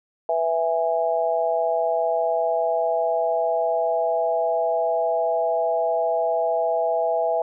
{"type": "chord", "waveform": "sine", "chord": "E major", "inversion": "second", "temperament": "just", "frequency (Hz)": [494.4, 659.3, 824.1], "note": ["B4", "E5", "G#5"], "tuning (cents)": [2, 0, -14], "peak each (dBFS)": [-26, -21, -26], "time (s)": [0.29, 7.42], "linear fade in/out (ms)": 2, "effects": []}